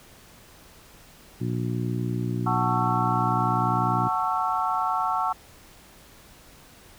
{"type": "harmonic tone", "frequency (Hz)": 60.3, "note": "B1", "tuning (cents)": -41, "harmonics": [2, 3, 4, 5, 6], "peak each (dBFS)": [-27, -31, -34, -34, -36], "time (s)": [1.4, 4.09], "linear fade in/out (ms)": 20}
{"type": "chord", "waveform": "sine", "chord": "F# minor seventh", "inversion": "none", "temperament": "just", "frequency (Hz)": [740, 888, 1110, 1332], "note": ["F#5", "A5", "C#6", "E6"], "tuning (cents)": [0, 16, 2, 18], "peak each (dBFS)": -28, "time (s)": [2.46, 5.33], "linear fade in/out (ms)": 10}
{"effects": ["pink hiss -51 dBFS RMS until 6.98 s"]}